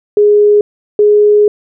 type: tone pair in turn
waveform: sine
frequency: 415.3 / 417 Hz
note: G#4 / G#4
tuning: 0 / +7 cents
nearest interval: unison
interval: 7 cents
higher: second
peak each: -4 dBFS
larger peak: neither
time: 0.17-0.61 / 0.99-1.48 s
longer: second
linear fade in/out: 2 ms
effects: none